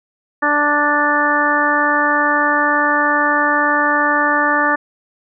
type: harmonic tone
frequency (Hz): 293.7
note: D4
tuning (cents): 0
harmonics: 1 / 2 / 3 / 4 / 5 / 6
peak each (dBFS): -22 / -22 / -20 / -18 / -21 / -17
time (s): 0.42-4.76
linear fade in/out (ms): 10
effects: none